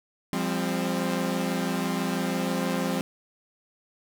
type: chord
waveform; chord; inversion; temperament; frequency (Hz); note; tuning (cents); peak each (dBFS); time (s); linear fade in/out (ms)
sawtooth; F suspended second; none; equal with one note detuned; 174.61 / 200.7 / 261.6; F3 / G3 / C4; 0 / +41 / 0; -26; 0.33-3.01; 0
effects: none